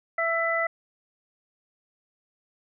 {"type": "harmonic tone", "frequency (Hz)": 665, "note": "E5", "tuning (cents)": 15, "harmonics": [1, 2, 3], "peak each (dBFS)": [-27, -29, -26], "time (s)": [0.18, 0.67], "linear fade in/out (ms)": 5, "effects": []}